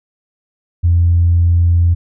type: tone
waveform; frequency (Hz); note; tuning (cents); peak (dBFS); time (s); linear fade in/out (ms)
sine; 85.9; F2; -28; -7; 0.83-1.95; 20
effects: tanh soft clip ceiling -3 dBFS